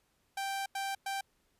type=tone bursts at uneven times; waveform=sawtooth; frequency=784 Hz; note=G5; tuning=in tune; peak=-30 dBFS; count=3; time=0.37-0.66 / 0.75-0.95 / 1.06-1.21 s; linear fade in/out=5 ms; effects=pink hiss -74 dBFS RMS until 1.59 s + resampled to 32000 Hz